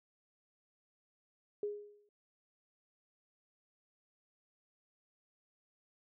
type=tone with exponential decay; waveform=sine; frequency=413.7 Hz; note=G#4; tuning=7 cents flat; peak=-32 dBFS; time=1.63-2.09 s; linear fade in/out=2 ms; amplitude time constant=100 ms; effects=none